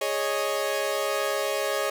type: chord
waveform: sawtooth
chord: Ab suspended fourth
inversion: none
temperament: equal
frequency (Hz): 415.3 / 554.4 / 622.3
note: Ab4 / Db5 / Eb5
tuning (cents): 0 / 0 / 0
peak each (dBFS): -27 / -24 / -26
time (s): 0.01-1.9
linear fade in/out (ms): 5
effects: none